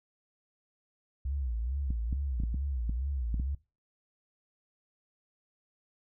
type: tone with vibrato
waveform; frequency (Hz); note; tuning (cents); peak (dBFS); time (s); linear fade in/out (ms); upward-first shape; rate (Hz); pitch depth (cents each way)
sine; 62.8; B1; +30; -30; 1.25-3.55; 5; sine; 2.3; 210
type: clicks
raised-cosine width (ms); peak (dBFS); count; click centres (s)
5; -24; 8; 1.905 / 2.128 / 2.401 / 2.436 / 2.544 / 2.895 / 3.343 / 3.398
effects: noise-tail reverb RT60 0.3 s tail -21 dB re dry